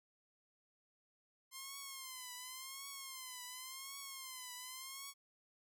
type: tone with vibrato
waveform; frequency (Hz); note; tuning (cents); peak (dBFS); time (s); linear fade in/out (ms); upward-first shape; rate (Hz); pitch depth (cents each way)
5% pulse; 1049; C6; +4; -35; 1.51-5.14; 50; triangle; 0.91; 110
effects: none